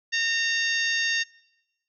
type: harmonic tone with a mistuned harmonic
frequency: 917 Hz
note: A#5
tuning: 29 cents flat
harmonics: 2 / 3 / 4 / 5 / 6 / 7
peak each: -25 / -29 / -31 / -33 / -35 / -36 dBFS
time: 0.12-1.24 s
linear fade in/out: 20 ms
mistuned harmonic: 5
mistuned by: +21 cents
effects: noise-tail reverb RT60 1.0 s tail -24 dB re dry